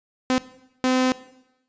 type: tone bursts at uneven times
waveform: sawtooth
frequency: 256.6 Hz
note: C4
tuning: 34 cents flat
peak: -14 dBFS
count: 2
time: 0.3-0.38 / 0.84-1.12 s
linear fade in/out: 0 ms
effects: noise-tail reverb RT60 0.9 s tail -17 dB re dry + resampled to 16000 Hz